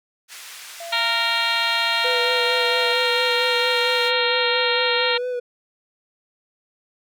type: band-pass noise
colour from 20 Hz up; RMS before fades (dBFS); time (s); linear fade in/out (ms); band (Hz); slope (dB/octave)
pink; -39; 0.28-4.12; 50; 1700 to 12000; 12
type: tone with tremolo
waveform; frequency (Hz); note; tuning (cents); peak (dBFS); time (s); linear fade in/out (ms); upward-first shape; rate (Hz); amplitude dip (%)
triangle; 678; E5; +49; -29; 0.8-2.93; 5; triangle; 1.1; 30
type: harmonic tone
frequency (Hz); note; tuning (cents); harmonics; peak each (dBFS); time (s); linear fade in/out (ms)
463.6; A#4; -10; 2 / 3 / 4 / 5 / 6 / 7 / 8 / 9; -27 / -27 / -27 / -27 / -27 / -27 / -27 / -27; 0.92-5.18; 10
type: tone with vibrato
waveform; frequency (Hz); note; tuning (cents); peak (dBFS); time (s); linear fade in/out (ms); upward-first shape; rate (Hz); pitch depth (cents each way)
triangle; 493.9; B4; 0; -21; 2.04-5.4; 10; sine; 4.4; 26
effects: none